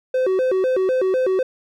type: tone with vibrato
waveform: triangle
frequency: 440 Hz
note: A4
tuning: in tune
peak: -14 dBFS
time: 0.14-1.43 s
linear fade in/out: 5 ms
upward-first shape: square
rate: 4 Hz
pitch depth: 270 cents each way
effects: none